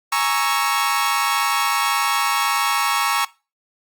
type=chord; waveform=sawtooth; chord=A# half-diminished seventh; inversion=third; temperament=equal; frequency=830.6 / 932.3 / 1108.7 / 1318.5 Hz; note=G#5 / A#5 / C#6 / E6; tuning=0 / 0 / 0 / 0 cents; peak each=-22 / -20 / -17 / -21 dBFS; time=0.12-3.25 s; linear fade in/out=5 ms; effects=noise-tail reverb RT60 0.3 s tail -21 dB re dry + Opus 48 kbps